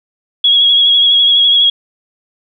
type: tone with vibrato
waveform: sine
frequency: 3322 Hz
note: G#7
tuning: in tune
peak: -6 dBFS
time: 0.44-1.7 s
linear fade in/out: 5 ms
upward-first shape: sine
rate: 12 Hz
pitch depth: 28 cents each way
effects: none